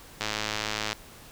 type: click train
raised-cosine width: 0.2 ms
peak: -11 dBFS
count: 78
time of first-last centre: 0.21-0.93 s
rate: 107 Hz
effects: pink hiss -49 dBFS RMS until 1.31 s